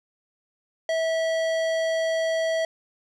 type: tone with tanh clipping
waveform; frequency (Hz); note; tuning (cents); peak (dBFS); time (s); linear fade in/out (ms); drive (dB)
sine; 650; E5; -24; -24; 0.89-2.65; 2; 17
effects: none